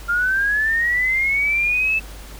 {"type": "linear sweep", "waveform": "sine", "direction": "up", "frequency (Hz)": [1387, 2639], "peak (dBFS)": -16, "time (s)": [0.08, 2], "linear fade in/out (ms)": 20, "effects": ["added 50 Hz sine -35 dBFS peak until 2.39 s", "pink hiss -41 dBFS RMS until 2.39 s"]}